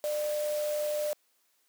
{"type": "tone in noise", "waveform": "sine", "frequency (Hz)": 598, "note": "D5", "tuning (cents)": 31, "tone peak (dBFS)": -28, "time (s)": [0.04, 1.13], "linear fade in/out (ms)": 0, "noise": "white", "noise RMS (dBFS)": -42, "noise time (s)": [0.04, 1.13], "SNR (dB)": 11, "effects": ["white hiss -71 dBFS RMS until 1.68 s", "high-pass 300 Hz 12 dB/octave"]}